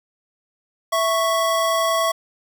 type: tone pair together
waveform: square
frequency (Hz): 659.2 / 1108.7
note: E5 / C#6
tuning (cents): 0 / 0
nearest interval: major sixth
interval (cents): 900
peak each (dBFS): -21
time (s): 0.92-2.12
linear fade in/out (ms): 10
effects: none